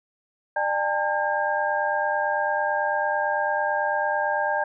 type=tone cluster; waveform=sine; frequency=598 / 807 / 896 / 1609 Hz; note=D5 / G#5 / A5 / G6; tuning=+31 / -50 / +31 / +45 cents; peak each=-27 dBFS; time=0.56-4.64 s; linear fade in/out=5 ms; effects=none